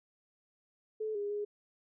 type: tone with pitch steps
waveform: sine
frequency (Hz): 433.6 / 408.5 / 414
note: A4 / G#4 / G#4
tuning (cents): -25 / -29 / -5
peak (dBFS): -33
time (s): 1-1.45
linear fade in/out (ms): 10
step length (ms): 150
effects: none